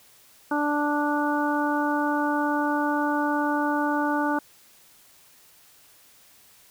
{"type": "harmonic tone", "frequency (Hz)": 293.7, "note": "D4", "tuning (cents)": 0, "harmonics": [1, 2, 3, 4, 5], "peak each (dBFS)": [-25, -31, -27, -32, -30], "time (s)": [0.51, 4.39], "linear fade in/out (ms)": 5, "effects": ["white hiss -55 dBFS RMS until 6.7 s"]}